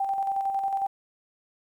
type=tone with tremolo; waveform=sine; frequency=784 Hz; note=G5; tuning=in tune; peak=-23 dBFS; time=0-0.87 s; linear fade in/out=5 ms; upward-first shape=square; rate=11 Hz; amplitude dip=40%; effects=10-bit